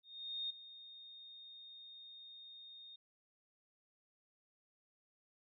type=tone with ADSR envelope; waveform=sine; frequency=3688 Hz; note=A#7; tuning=19 cents flat; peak=-37 dBFS; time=0.03-2.96 s; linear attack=470 ms; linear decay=8 ms; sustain=-15 dB; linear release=5 ms; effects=none